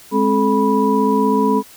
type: tone cluster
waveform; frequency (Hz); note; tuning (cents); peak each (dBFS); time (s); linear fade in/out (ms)
sine; 207.7 / 263.9 / 433 / 981; G#3 / C4 / A4 / B5; 0 / +15 / -28 / -12; -18; 0.11-1.63; 50
effects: white hiss -43 dBFS RMS until 1.76 s